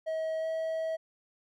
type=tone with pitch glide; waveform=triangle; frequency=639 to 644.6 Hz; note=D#5 to E5; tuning=+46 to -39 cents; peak=-28 dBFS; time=0.06-0.97 s; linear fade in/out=20 ms; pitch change=+15 cents; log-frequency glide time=0.4-0.46 s; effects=none